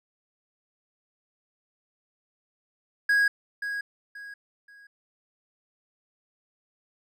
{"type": "tone with echo", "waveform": "triangle", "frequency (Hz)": 1649, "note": "G#6", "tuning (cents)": -13, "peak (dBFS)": -17, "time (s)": [3.09, 3.28], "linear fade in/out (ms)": 5, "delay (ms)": 530, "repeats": 3, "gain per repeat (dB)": -10, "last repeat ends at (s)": 4.87, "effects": []}